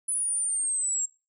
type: linear sweep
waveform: sine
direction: down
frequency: 10030 to 7459 Hz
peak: -24 dBFS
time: 0.08-1.06 s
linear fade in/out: 10 ms
effects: noise-tail reverb RT60 0.3 s tail -23 dB re dry + tanh soft clip ceiling -20 dBFS